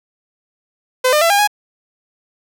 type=tone with pitch steps; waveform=sawtooth; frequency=510 / 603 / 670 / 808 / 830 Hz; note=C5 / D5 / E5 / G#5 / G#5; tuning=-44 / +46 / +28 / -48 / -1 cents; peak=-7 dBFS; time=1.04-1.475 s; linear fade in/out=10 ms; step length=87 ms; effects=none